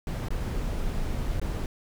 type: noise with dropouts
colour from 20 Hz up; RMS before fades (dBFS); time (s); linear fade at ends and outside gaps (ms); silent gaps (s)
brown; -29; 0.07-1.66; 1; 0.285-0.305 / 1.398-1.415
effects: none